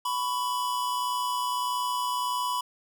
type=tone pair together; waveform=square; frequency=993 / 1114.6 Hz; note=B5 / C#6; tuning=+9 / +9 cents; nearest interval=major second; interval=200 cents; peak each=-28 / -35 dBFS; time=0.05-2.61 s; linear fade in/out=5 ms; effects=none